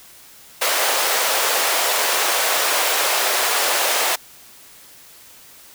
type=high-pass noise; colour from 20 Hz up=pink; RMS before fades=-19 dBFS; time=0.61-4.16 s; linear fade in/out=10 ms; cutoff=500 Hz; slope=24 dB/octave; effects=white hiss -45 dBFS RMS until 5.74 s